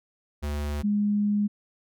square / sine tone pair in turn, 73.42 / 206.5 Hz, D2 / G#3, 0 / -10 cents, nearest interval octave + tritone, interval 1790 cents, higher second, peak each -28 / -21 dBFS, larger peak second, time 0.42-0.83 / 0.83-1.48 s, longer second, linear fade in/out 20 ms, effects none

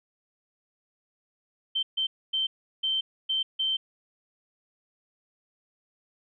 sine tone bursts at uneven times, 3113 Hz, G7, 13 cents flat, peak -24 dBFS, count 6, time 1.75-1.83 / 1.97-2.07 / 2.33-2.47 / 2.83-3.01 / 3.29-3.43 / 3.59-3.77 s, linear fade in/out 10 ms, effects none

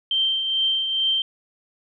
sine tone with tremolo, 3136 Hz, G7, in tune, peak -17 dBFS, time 0.11-1.22 s, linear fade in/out 2 ms, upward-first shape triangle, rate 2.3 Hz, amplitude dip 50%, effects none

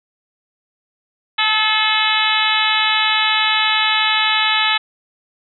harmonic tone with a mistuned harmonic, 431.5 Hz, A4, 34 cents flat, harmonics 2 / 3 / 4 / 5 / 6 / 7 / 8 / 9, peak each -22 / -22 / -22 / -22 / -22 / -22 / -22 / -22 dBFS, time 1.38-4.78 s, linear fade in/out 10 ms, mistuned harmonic 2, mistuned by +19 cents, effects none

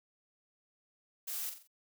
blue noise with echo, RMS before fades -39 dBFS, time 1.27-1.5 s, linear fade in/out 10 ms, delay 44 ms, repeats 4, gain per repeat -7 dB, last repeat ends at 1.676 s, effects none

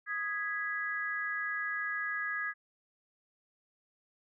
sine chord, G# minor, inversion second, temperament equal, 1244.5 / 1661.2 / 1975.5 Hz, D#6 / G#6 / B6, 0 / 0 / 0 cents, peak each -40 / -34 / -39 dBFS, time 0.06-2.54 s, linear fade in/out 50 ms, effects none

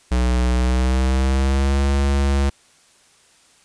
square tone with pitch glide, 61.74 to 69.3 Hz, B1 to C#2, 0 to 0 cents, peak -16 dBFS, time 0.11-2.5 s, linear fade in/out 10 ms, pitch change +200 cents, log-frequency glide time 0.52-1.81 s, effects white hiss -54 dBFS RMS until 3.64 s + resampled to 22050 Hz

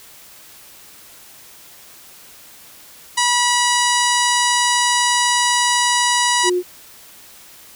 harmonic tone, 972 Hz, B5, 28 cents flat, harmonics 1 / 2 / 3 / 4 / 5 / 6 / 7 / 8 / 9 / 10, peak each -18 / -21 / -23 / -24 / -25 / -26 / -26 / -27 / -28 / -28 dBFS, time 3.17-6.5 s, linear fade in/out 10 ms
sine tone, 359 Hz, F4, 48 cents sharp, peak -15 dBFS, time 6.43-6.63 s, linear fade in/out 50 ms
effects white hiss -43 dBFS RMS until 7.75 s

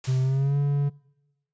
white noise with exponential decay, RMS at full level -37 dBFS, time 0.04-0.73 s, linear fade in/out 2 ms, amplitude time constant 150 ms
triangle tone with pitch glide, 130 to 142.59 Hz, C3 to C#3, -11 to +49 cents, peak -18 dBFS, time 0.07-0.9 s, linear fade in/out 20 ms, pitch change +160 cents, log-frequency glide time 0.21-0.57 s
effects noise-tail reverb RT60 1.0 s tail -24 dB re dry + resampled to 16000 Hz

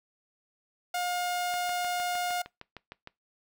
sawtooth tone, 713 Hz, F5, 36 cents sharp, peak -25 dBFS, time 0.94-2.42 s, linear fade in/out 5 ms
click train, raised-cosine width 0.3 ms, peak -26 dBFS, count 11, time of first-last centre 1.54-3.074 s, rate 6.52 Hz
effects noise-tail reverb RT60 0.2 s tail -22 dB re dry

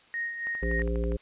sine tone with tremolo, 1864.7 Hz, A#6, in tune, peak -28 dBFS, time 0.14-0.82 s, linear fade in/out 0 ms, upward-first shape sine, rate 3.5 Hz, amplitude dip 55%
click train, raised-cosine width 0.5 ms, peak -29 dBFS, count 9, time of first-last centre 0.47-1.12 s, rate 12.3 Hz
harmonic tone, 57.6 Hz, A#1, 20 cents flat, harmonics 1 / 3 / 5 / 7 / 9, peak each -27 / -35 / -38 / -34 / -36 dBFS, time 0.62-1.17 s, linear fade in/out 10 ms
effects white hiss -58 dBFS RMS until 1.21 s + resampled to 8000 Hz

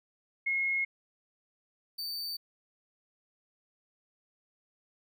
sine / 45% pulse tone pair in turn, 2162 / 4581 Hz, C#7 / D8, -44 / -44 cents, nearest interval octave + minor second, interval 1300 cents, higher second, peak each -27 / -34 dBFS, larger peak first, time 0.46-0.85 / 1.98-2.37 s, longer neither, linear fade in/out 10 ms, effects none

